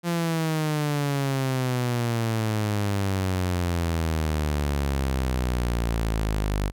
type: exponential sweep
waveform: sawtooth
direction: down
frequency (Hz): 173.4 to 49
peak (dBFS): -19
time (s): 0.03-6.72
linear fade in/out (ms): 50
effects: none